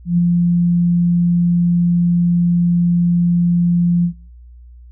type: tone with ADSR envelope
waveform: sine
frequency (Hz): 173.5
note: F3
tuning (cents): -11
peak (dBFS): -9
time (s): 0.05-4.13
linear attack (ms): 130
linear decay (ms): 11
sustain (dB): -2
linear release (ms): 88
effects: noise-tail reverb RT60 0.5 s tail -25 dB re dry + added 60 Hz sine -37 dBFS peak until 4.91 s